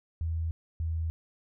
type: tone pair in turn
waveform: sine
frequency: 81.7 / 81.28 Hz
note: E2 / E2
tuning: -15 / -24 cents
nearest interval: unison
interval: 9 cents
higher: first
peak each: -28 dBFS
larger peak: neither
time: 0.21-0.51 / 0.8-1.1 s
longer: neither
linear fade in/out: 0 ms
effects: none